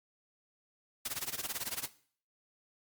white noise with tremolo, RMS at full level -35 dBFS, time 1.05-1.88 s, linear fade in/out 5 ms, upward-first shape sine, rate 18 Hz, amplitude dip 90%, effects noise-tail reverb RT60 0.5 s tail -17 dB re dry + Opus 48 kbps

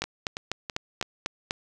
two click trains, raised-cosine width 0.2 ms, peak -10 / -15 dBFS, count 7 / 4, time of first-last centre 0.02-1.509 / 0.04-1.027 s, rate 4.03 / 3.04 Hz, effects none

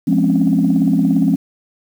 sine chord, Db major seventh, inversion first, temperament just, 173.24 / 207.9 / 259.9 / 277.2 Hz, F3 / Ab3 / C4 / Db4, -14 / +2 / -11 / 0 cents, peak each -16 dBFS, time 0.07-1.36 s, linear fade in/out 10 ms, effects tanh soft clip ceiling -4 dBFS + 7-bit

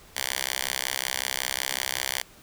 5% pulse tone with high-pass filter, 65.41 Hz, C2, in tune, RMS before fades -30 dBFS, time 0.15-2.23 s, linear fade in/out 20 ms, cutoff 1800 Hz, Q 0.52, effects pink hiss -52 dBFS RMS until 2.42 s

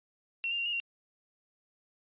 sine tone with pitch steps, 2726 / 2799 / 2760 / 2857 / 2759 Hz, F7 / F7 / F7 / F7 / F7, -43 / +3 / -21 / +39 / -22 cents, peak -30 dBFS, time 0.44-0.8 s, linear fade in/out 0 ms, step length 72 ms, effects resampled to 8000 Hz

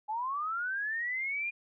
sine linear sweep, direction up, 830 to 2437 Hz, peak -31 dBFS, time 0.08-1.51 s, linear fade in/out 20 ms, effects none

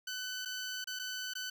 15% pulse tone with dropouts, 1506 Hz, F#6, 30 cents sharp, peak -31 dBFS, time 0.07-1.5 s, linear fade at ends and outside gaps 5 ms, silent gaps 0.451-0.456 / 0.843-0.872 / 0.991-0.995 / 1.337-1.352 s, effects none

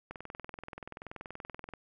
click train, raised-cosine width 0.5 ms, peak -27 dBFS, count 35, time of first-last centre 0.11-1.737 s, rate 20.9 Hz, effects none

